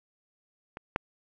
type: clicks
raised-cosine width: 0.5 ms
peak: -24 / -11 dBFS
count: 2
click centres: 0.771 / 0.961 s
effects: none